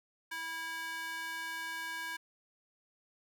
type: tone with high-pass filter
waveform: square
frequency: 326.2 Hz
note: E4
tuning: 18 cents flat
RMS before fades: -40 dBFS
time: 0.31-2.17 s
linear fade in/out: 10 ms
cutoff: 1400 Hz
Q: 2.7
effects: none